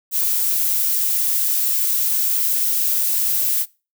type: noise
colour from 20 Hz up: violet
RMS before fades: -19 dBFS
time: 0.11-3.66 s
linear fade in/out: 50 ms
effects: noise-tail reverb RT60 0.3 s tail -22 dB re dry